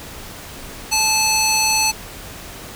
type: tone with band-pass filter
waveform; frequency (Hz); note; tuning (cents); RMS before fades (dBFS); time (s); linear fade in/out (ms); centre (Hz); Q
square; 869; A5; -22; -17; 0.91-1.92; 20; 6100; 0.98
effects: pink hiss -35 dBFS RMS until 2.75 s